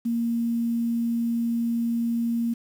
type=tone; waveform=sine; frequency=233.1 Hz; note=A#3; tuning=in tune; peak=-22 dBFS; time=0.05-2.54 s; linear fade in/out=10 ms; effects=8-bit